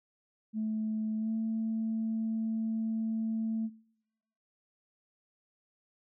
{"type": "tone with pitch glide", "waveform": "sine", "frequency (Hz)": [217.7, 222.7], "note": ["A3", "A3"], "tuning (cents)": [-18, 21], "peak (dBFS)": -29, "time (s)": [0.53, 3.7], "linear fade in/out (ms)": 50, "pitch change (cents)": 39, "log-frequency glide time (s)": [1.18, 1.31], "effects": ["noise-tail reverb RT60 1.0 s tail -26 dB re dry", "tanh soft clip ceiling -25 dBFS"]}